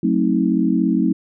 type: chord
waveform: sine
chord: F# diminished seventh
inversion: none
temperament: just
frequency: 185 / 222 / 266.4 / 319.7 Hz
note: F#3 / A3 / C4 / Eb4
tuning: 0 / +16 / +31 / +47 cents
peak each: -20 dBFS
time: 0.03-1.13 s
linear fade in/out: 5 ms
effects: none